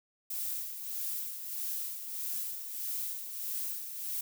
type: noise with tremolo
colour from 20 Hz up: violet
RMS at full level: -35 dBFS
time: 0.3-4.21 s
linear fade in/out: 5 ms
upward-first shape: sine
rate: 1.6 Hz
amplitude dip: 55%
effects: none